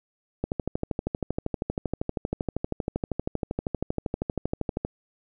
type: click train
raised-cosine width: 2 ms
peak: -13 dBFS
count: 57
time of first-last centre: 0.44-4.849 s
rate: 12.7 Hz
effects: none